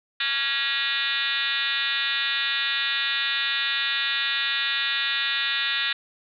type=tone with frequency modulation; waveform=sine; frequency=2700 Hz; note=E7; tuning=41 cents sharp; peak=-22 dBFS; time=0.2-5.93 s; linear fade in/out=5 ms; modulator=261 Hz; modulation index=4.8; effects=none